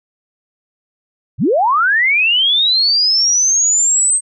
sine linear sweep, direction up, 79.6 to 8380 Hz, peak -10 dBFS, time 1.38-4.21 s, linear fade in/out 50 ms, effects none

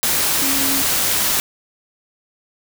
sine tone in noise, 272.6 Hz, C#4, 29 cents flat, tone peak -24 dBFS, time 0.42-0.82 s, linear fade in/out 0 ms, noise white, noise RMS -18 dBFS, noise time 0.03-1.4 s, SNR -9 dB, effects none

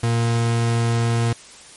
40% pulse tone, 116.54 Hz, A#2, in tune, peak -16 dBFS, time 0.03-1.33 s, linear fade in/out 5 ms, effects white hiss -43 dBFS RMS until 1.76 s + MP3 48 kbps

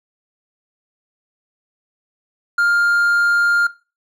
triangle tone, 1404 Hz, F6, 9 cents sharp, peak -11 dBFS, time 2.58-3.67 s, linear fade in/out 5 ms, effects noise-tail reverb RT60 0.3 s tail -18 dB re dry

